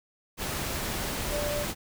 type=tone in noise; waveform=sine; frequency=587.3 Hz; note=D5; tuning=in tune; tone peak=-30 dBFS; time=1.29-1.66 s; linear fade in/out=50 ms; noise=pink; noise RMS=-32 dBFS; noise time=0.37-1.75 s; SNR=-1 dB; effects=none